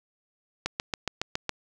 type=click train; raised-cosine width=0.2 ms; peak=-10 dBFS; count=7; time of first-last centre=0.66-1.493 s; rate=7.2 Hz; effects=none